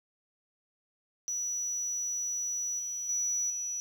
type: tone with level steps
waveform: sine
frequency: 5890 Hz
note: F#8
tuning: 9 cents flat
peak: -30 / -33 / -27 / -32 dBFS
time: 1.28-3.8 s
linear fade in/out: 0 ms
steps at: 2.79 / 3.09 / 3.5 s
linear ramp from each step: 2 ms
effects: tanh soft clip ceiling -24 dBFS + 9-bit